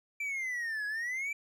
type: exponential two-way sweep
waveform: triangle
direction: down then up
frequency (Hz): 2349 to 1661.2 to 2349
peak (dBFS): -31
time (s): 0.2-1.33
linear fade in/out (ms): 5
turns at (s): 0.86
effects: none